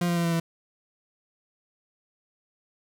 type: tone with pitch steps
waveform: 40% pulse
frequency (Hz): 174.61 / 172.5 / 170.42 / 168.37 / 166.34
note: F3 / F3 / F3 / E3 / E3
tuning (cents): 0 / -21 / -42 / +37 / +16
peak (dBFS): -22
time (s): 0.01-0.4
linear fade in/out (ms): 5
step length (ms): 78
effects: none